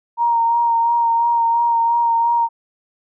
sine tone with vibrato, 932.3 Hz, A#5, in tune, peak -13 dBFS, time 0.17-2.49 s, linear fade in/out 50 ms, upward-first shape sine, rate 2.9 Hz, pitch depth 21 cents each way, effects none

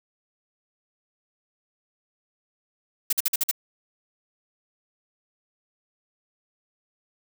blue noise bursts, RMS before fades -22 dBFS, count 6, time 3.1-3.513 s, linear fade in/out 5 ms, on 28 ms, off 49 ms, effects none

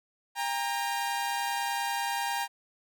sawtooth tone pair together, 802.2 / 932.3 Hz, G5 / A#5, +40 / 0 cents, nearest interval minor third, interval 260 cents, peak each -28 dBFS, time 0.35-2.48 s, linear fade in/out 50 ms, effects none

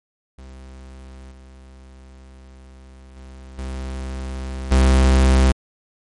45% pulse tone with level steps, 65.41 Hz, C2, in tune, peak -37 / -41 / -37 / -26 / -11 dBFS, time 0.38-5.52 s, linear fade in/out 5 ms, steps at 1.31 / 3.16 / 3.58 / 4.71 s, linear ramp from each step 10 ms, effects MP3 48 kbps

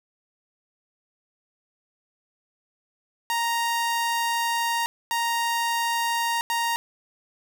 sawtooth tone bursts at uneven times, 932.3 Hz, A#5, in tune, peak -19 dBFS, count 3, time 3.3-4.86 / 5.11-6.41 / 6.5-6.76 s, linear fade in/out 0 ms, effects none

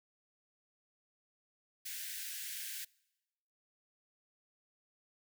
white high-pass noise, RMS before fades -43 dBFS, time 1.85-2.85 s, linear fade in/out 10 ms, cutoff 1500 Hz, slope 96 dB/octave, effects noise-tail reverb RT60 1.0 s tail -25 dB re dry

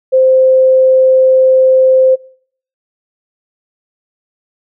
sine tone, 521 Hz, C5, 7 cents flat, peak -5 dBFS, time 0.12-2.16 s, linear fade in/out 20 ms, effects noise-tail reverb RT60 0.6 s tail -24 dB re dry

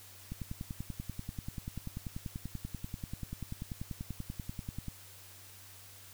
click train, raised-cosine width 5 ms, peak -26 dBFS, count 48, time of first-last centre 0.32-4.883 s, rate 10.3 Hz, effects added 96 Hz sine -58 dBFS peak until 6.13 s + white hiss -54 dBFS RMS until 6.13 s

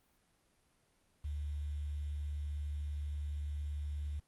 sine tone with quantisation, 73.42 Hz, D2, in tune, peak -36 dBFS, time 1.24-4.2 s, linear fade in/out 10 ms, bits 10, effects pink hiss -73 dBFS RMS until 4.27 s + Opus 32 kbps

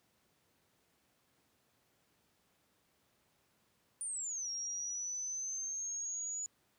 sine exponential two-way sweep, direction down then up, 9380 to 5588 to 6910 Hz, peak -37 dBFS, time 4.01-6.46 s, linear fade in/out 0 ms, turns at 4.5 s, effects pink hiss -74 dBFS RMS until 6.78 s + high-pass 100 Hz 12 dB/octave

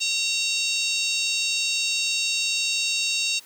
harmonic tone with a mistuned harmonic, 913 Hz, A#5, 36 cents flat, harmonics 3 / 4 / 5 / 6 / 7 / 8 / 9, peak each -26 / -28 / -30 / -32 / -33 / -34 / -35 dBFS, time 0-3.4 s, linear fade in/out 20 ms, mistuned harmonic 4, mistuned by +53 cents, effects white hiss -50 dBFS RMS until 3.45 s + high-pass 150 Hz 12 dB/octave

